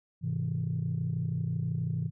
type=chord; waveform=sine; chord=Ab augmented; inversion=none; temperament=just; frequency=103.83 / 129.78 / 162.23 Hz; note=Ab2 / C3 / E3; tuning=0 / -14 / -27 cents; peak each=-34 / -32 / -31 dBFS; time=0.21-2.11 s; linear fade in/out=50 ms; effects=tanh soft clip ceiling -22 dBFS